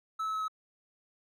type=tone with pitch steps; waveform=triangle; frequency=1305 / 1297.5 / 1290 / 1282.6 Hz; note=E6 / E6 / E6 / E6; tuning=-18 / -28 / -38 / -48 cents; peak=-29 dBFS; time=0.19-0.482 s; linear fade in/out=10 ms; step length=73 ms; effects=none